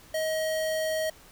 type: tone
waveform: square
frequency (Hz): 632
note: D#5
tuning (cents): +27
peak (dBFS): -27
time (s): 0.14-1.1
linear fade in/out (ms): 5
effects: pink hiss -53 dBFS RMS until 1.31 s

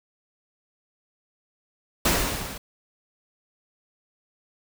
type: noise with level ramp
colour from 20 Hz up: pink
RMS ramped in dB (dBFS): -19 to -38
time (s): 2.05-2.58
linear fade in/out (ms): 5
effects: none

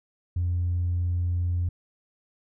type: tone with tanh clipping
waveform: triangle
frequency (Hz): 87.7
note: F2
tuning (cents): +8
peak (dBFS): -23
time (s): 0.36-1.69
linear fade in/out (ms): 5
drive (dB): 5
effects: none

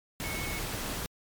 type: tone in noise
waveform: sine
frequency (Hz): 2201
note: C#7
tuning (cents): -13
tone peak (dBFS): -38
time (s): 0.24-0.59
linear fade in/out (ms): 0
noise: pink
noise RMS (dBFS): -35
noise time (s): 0.2-1.06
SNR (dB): -6
effects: MP3 96 kbps

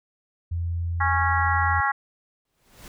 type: tone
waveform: sine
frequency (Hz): 85.2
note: F2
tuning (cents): -42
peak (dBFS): -24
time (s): 0.51-1.81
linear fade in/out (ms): 10
type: harmonic tone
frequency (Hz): 275.7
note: C#4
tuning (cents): -9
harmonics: 3 / 4 / 5 / 6 / 7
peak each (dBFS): -25 / -26 / -27 / -28 / -28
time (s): 1-1.92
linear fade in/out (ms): 10
type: noise with exponential growth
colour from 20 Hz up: pink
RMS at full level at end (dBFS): -41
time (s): 2.45-2.88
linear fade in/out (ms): 2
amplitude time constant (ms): 92
effects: none

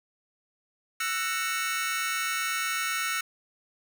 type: chord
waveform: sawtooth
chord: F# dominant seventh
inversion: third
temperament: just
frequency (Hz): 1332 / 1480 / 1850 / 2220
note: E6 / F#6 / A#6 / C#7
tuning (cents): +18 / 0 / -14 / +2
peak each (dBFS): -28 / -30 / -32 / -29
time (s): 1-3.21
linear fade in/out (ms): 5
effects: none

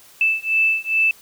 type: beating tone pair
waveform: sine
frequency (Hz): 2636 / 2638.4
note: E7 / E7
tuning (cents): -1 / +1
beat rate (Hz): 2.4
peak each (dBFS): -19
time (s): 0.21-1.11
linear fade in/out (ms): 2
effects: white hiss -48 dBFS RMS until 1.21 s

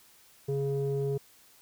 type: tone with low-pass filter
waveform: square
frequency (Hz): 138.59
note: C#3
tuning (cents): 0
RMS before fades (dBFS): -30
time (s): 0.48-1.18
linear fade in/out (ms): 10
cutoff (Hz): 440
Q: 3.6
effects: white hiss -59 dBFS RMS until 1.61 s

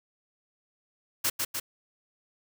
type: noise with echo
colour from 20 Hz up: white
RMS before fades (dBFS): -26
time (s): 1.24-1.3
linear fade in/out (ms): 10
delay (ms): 150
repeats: 2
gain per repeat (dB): -3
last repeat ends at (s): 1.6
effects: none

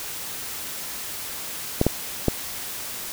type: clicks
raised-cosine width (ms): 2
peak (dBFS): -4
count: 3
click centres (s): 1.814 / 1.866 / 2.283
effects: white hiss -33 dBFS RMS until 3.12 s

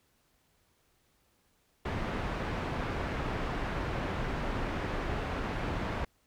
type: low-pass noise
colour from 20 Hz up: pink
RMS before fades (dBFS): -34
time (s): 1.85-6.05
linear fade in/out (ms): 5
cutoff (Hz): 2000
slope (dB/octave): 12
effects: pink hiss -71 dBFS RMS until 6.26 s

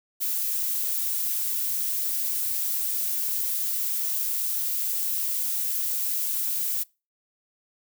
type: noise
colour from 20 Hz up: violet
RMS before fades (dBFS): -27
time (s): 0.2-6.84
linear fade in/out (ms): 20
effects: noise-tail reverb RT60 0.3 s tail -25 dB re dry

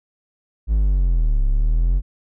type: linear two-way sweep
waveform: triangle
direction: down then up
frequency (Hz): 55 to 33.78 to 46.11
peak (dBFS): -12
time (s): 0.67-2.02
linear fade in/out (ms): 50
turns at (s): 1.45
effects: none

